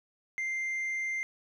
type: tone with tanh clipping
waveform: triangle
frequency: 2093 Hz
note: C7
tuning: in tune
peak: -31 dBFS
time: 0.38-1.23 s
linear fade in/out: 0 ms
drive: 7 dB
effects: none